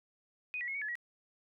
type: tone with pitch steps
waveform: sine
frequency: 2491 / 1938 / 2170 / 2240 / 1713 / 1915 Hz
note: D#7 / B6 / C#7 / C#7 / A6 / A#6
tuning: +1 / -33 / -37 / +18 / -47 / +46 cents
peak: -35 dBFS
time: 0.54-0.954 s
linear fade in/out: 0 ms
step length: 69 ms
effects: none